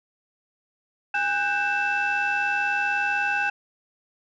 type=tone cluster; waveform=sine; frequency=815 / 1499 / 1579 / 2648 Hz; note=G#5 / F#6 / G6 / E7; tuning=-33 / +22 / +12 / +7 cents; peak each=-26 dBFS; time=1.14-3.5 s; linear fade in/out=5 ms; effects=tanh soft clip ceiling -16 dBFS